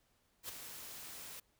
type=noise with ADSR envelope; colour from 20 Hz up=white; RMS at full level=-42 dBFS; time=0.43-1.4 s; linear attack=59 ms; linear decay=10 ms; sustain=-7 dB; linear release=7 ms; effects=pink hiss -75 dBFS RMS until 1.59 s